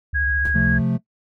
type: tone with vibrato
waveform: sine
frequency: 69.3 Hz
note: C#2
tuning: in tune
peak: -23 dBFS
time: 0.13-0.81 s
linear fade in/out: 5 ms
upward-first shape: square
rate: 14 Hz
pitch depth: 130 cents each way
type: tone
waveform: sine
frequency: 1648 Hz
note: G#6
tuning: 14 cents flat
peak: -19 dBFS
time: 0.14-0.79 s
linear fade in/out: 20 ms
type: noise with exponential decay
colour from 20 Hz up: brown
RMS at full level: -25 dBFS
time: 0.45-0.6 s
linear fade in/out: 2 ms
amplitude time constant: 31 ms
type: chord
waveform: triangle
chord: F major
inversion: second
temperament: equal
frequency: 130.81 / 174.61 / 220 Hz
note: C3 / F3 / A3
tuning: 0 / 0 / 0 cents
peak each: -20 dBFS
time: 0.54-0.98 s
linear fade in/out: 20 ms
effects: noise-tail reverb RT60 0.1 s tail -17 dB re dry